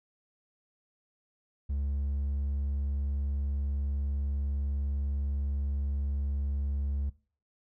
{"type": "tone with hard clipping", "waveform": "sine", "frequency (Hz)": 70.1, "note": "C#2", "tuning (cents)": 20, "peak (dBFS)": -30, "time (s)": [1.69, 7.1], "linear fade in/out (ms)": 10, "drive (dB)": 3, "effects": ["noise-tail reverb RT60 0.4 s tail -19 dB re dry"]}